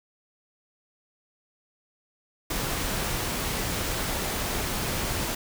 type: noise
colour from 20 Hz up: pink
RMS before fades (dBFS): -29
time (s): 2.5-5.35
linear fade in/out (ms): 5
effects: none